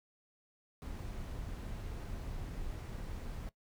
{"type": "noise", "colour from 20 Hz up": "brown", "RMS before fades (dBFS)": -42, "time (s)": [0.82, 3.49], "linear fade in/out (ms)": 0, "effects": ["noise-tail reverb RT60 0.1 s tail -18 dB re dry"]}